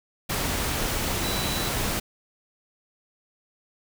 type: tone in noise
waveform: sine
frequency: 3955 Hz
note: B7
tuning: 2 cents sharp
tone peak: -33 dBFS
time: 1.23-1.69 s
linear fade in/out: 10 ms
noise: pink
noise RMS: -27 dBFS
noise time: 0.29-2 s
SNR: -9 dB
effects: none